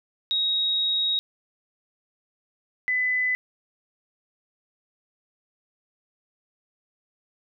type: tone pair in turn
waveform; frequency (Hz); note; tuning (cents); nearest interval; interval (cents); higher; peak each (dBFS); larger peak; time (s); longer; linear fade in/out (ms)
sine; 3785 / 2005; A#7 / B6; +26 / +26; major seventh; 1100; first; -21; neither; 0.31-1.19 / 2.88-3.35; first; 0
effects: none